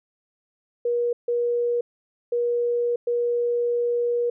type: tone bursts at uneven times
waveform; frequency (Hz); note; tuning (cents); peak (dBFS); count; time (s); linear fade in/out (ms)
sine; 478.5; A#4; +45; -20; 4; 0.85-1.13 / 1.28-1.81 / 2.32-2.96 / 3.07-4.3; 5
effects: none